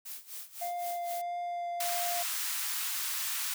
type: noise with tremolo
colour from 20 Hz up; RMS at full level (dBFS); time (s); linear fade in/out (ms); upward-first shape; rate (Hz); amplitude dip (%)
blue; -41; 0.05-1.22; 10; sine; 3.9; 85
type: tone with vibrato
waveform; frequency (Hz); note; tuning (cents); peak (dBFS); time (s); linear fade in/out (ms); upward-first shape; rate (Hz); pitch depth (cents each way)
triangle; 698.5; F5; 0; -31; 0.61-2.23; 10; triangle; 1.6; 10
type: high-pass noise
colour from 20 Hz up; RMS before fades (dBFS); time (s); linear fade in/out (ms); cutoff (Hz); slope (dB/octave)
white; -34; 1.8-3.54; 5; 990; 24
effects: none